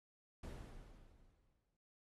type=noise with exponential decay; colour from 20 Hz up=brown; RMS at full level=-45 dBFS; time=0.43-1.77 s; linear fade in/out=5 ms; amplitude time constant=290 ms; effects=AAC 32 kbps